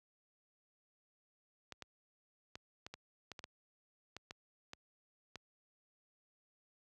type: clicks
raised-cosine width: 0.2 ms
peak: -29 dBFS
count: 12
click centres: 1.723 / 1.823 / 2.555 / 2.865 / 2.94 / 3.317 / 3.392 / 3.441 / 4.166 / 4.309 / 4.734 / 5.357 s
effects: high-pass 60 Hz 12 dB/octave